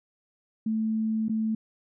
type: tone with dropouts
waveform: sine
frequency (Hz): 220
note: A3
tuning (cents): 0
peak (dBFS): -24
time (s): 0.66-1.55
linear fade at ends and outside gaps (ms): 5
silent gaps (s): 1.284-1.294
effects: none